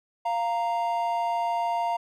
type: tone pair together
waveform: triangle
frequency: 696.7 / 930 Hz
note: F5 / A#5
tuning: -4 / -4 cents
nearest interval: perfect fourth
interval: 500 cents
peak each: -25 dBFS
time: 0.25-1.97 s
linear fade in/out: 10 ms
effects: none